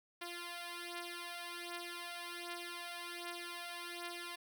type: beating tone pair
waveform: 5% pulse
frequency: 346.4 / 347.7 Hz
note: F4 / F4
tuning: -14 / -8 cents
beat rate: 1.3 Hz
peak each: -36 / -34 dBFS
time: 0.21-4.36 s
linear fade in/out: 10 ms
effects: none